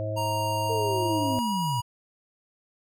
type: harmonic tone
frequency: 106.9 Hz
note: A2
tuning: 49 cents flat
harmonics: 1 / 3 / 5 / 6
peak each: -30 / -39 / -34 / -33 dBFS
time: 0-1.39 s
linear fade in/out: 0 ms
type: tone with pitch glide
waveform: square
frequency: 934 to 964.1 Hz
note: A#5 to B5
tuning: +3 to -42 cents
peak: -28 dBFS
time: 0.16-1.82 s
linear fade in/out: 20 ms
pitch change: +55 cents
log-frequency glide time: 0.88-1.51 s
type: linear sweep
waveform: sine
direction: down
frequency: 463.5 to 110.8 Hz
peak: -27 dBFS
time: 0.69-1.81 s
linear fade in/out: 10 ms
effects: none